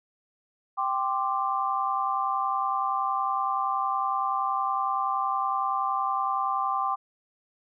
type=chord; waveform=sine; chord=G suspended fourth; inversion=none; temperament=just; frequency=784 / 1045.3 / 1176 Hz; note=G5 / C6 / D6; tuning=0 / -2 / +2 cents; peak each=-29 / -29 / -28 dBFS; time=0.77-6.96 s; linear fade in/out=20 ms; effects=none